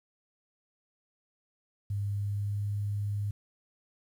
sine tone with pitch glide, 101 to 102.35 Hz, G#2 to G#2, -48 to -25 cents, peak -29 dBFS, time 1.9-3.31 s, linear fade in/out 5 ms, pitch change +23 cents, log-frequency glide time 2.01-2.66 s, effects 10-bit

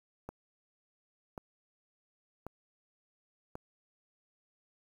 click train, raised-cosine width 1 ms, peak -27 dBFS, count 4, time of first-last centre 0.29-3.554 s, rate 0.919 Hz, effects 9-bit

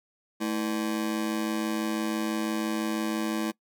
40% pulse ring-modulated tone, 271.9 Hz, C#4, 33 cents flat, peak -23 dBFS, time 0.4-3.52 s, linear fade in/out 20 ms, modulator 53 Hz, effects noise-tail reverb RT60 0.1 s tail -22 dB re dry

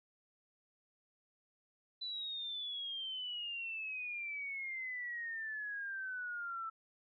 sine exponential sweep, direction down, 4002 to 1318.5 Hz, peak -39 dBFS, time 2.01-6.7 s, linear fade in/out 10 ms, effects none

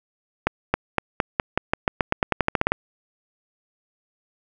accelerating click train, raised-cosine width 0.5 ms, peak -3 dBFS, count 18, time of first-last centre 0.47-2.72 s, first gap 270 ms, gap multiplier 0.9, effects none

